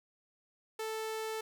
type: tone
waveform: sawtooth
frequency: 440 Hz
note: A4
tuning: in tune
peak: -32 dBFS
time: 0.79-1.41 s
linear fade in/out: 5 ms
effects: none